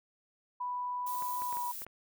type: tone with pitch glide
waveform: sine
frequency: 987.8 to 972 Hz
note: B5 to B5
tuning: 0 to -28 cents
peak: -33 dBFS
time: 0.6-1.72 s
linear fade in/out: 10 ms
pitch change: -28 cents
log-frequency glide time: 1.45-1.55 s
type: noise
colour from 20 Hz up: violet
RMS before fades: -42 dBFS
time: 1.06-1.85 s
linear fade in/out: 10 ms
type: clicks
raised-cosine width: 0.5 ms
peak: -32 dBFS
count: 6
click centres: 1.223 / 1.42 / 1.527 / 1.57 / 1.819 / 1.866 s
effects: none